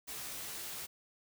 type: noise with comb filter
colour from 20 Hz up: white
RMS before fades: -43 dBFS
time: 0.07-0.87 s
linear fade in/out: 20 ms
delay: 14 ms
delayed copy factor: +0.5
effects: none